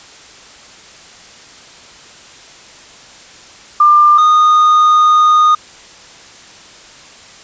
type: tone pair in turn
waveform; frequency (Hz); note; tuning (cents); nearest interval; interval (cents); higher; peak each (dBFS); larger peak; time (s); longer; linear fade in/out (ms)
sine / triangle; 1195 / 1231.4; D6 / D#6; +30 / -18; minor second; 52; second; -4; neither; 3.8-4.18 / 4.18-5.55; second; 5
effects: white hiss -38 dBFS RMS until 7.43 s + resampled to 16000 Hz